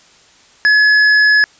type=tone with hard clipping; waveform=triangle; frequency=1700 Hz; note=G#6; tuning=40 cents sharp; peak=-9 dBFS; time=0.65-1.44 s; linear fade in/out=0 ms; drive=15 dB; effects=white hiss -47 dBFS RMS until 1.59 s + resampled to 16000 Hz